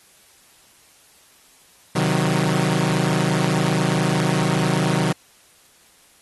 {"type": "chord", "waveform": "sawtooth", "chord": "C diminished", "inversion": "none", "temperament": "equal", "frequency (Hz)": [130.81, 155.56, 185], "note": ["C3", "Eb3", "Gb3"], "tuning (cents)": [0, 0, 0], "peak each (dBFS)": [-20, -17, -18], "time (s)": [1.95, 5.13], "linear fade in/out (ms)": 10, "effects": ["white hiss -53 dBFS RMS until 6.21 s", "AAC 32 kbps"]}